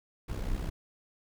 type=noise with amplitude modulation; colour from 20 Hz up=brown; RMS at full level=-31 dBFS; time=0.28-0.7 s; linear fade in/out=10 ms; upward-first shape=sine; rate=64.1 Hz; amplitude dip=65%; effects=none